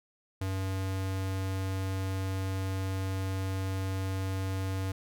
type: tone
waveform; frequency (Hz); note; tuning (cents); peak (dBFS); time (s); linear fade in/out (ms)
square; 95.4; G2; -47; -31; 0.41-4.92; 5
effects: none